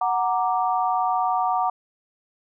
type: chord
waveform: sine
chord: Gb augmented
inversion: none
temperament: equal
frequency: 740 / 932.3 / 1174.7 Hz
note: Gb5 / Bb5 / D6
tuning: 0 / 0 / 0 cents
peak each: -22 / -25 / -26 dBFS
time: 0.01-1.7 s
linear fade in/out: 5 ms
effects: none